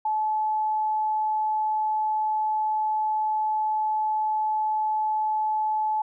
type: tone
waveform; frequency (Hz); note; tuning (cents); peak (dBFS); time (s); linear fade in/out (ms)
sine; 862; A5; -36; -22; 0.05-6.02; 5
effects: none